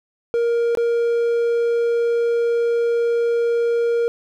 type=tone with dropouts; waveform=triangle; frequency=469 Hz; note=A#4; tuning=11 cents sharp; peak=-14 dBFS; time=0.34-4.08 s; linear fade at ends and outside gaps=0 ms; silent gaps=0.751-0.773 s; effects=none